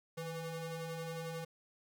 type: ring-modulated tone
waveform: 40% pulse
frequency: 328.9 Hz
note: E4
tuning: 4 cents flat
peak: -36 dBFS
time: 0.17-1.45 s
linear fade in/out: 10 ms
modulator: 170 Hz
effects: none